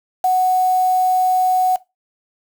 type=tone with quantisation; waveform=sine; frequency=740 Hz; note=F#5; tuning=in tune; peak=-12 dBFS; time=0.24-1.76 s; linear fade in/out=5 ms; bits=5; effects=noise-tail reverb RT60 0.2 s tail -18 dB re dry